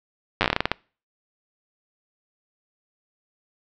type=slowing click train; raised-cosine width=0.3 ms; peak=-3 dBFS; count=12; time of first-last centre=0.41-0.716 s; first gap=9 ms; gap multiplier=1.21; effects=noise-tail reverb RT60 0.4 s tail -26 dB re dry + low-pass 5000 Hz 12 dB/octave